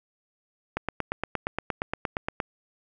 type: click train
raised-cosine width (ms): 0.5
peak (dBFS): -12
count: 15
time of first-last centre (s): 0.77-2.402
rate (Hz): 8.58
effects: none